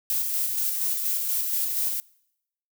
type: noise with tremolo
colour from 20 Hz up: violet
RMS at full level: -25 dBFS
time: 0.1-2 s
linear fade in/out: 0 ms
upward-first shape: square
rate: 4.2 Hz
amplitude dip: 30%
effects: noise-tail reverb RT60 0.8 s tail -24 dB re dry